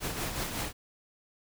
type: noise with tremolo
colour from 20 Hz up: pink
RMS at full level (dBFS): -32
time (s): 0-0.73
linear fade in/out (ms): 50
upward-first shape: triangle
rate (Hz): 5.4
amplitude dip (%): 55
effects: none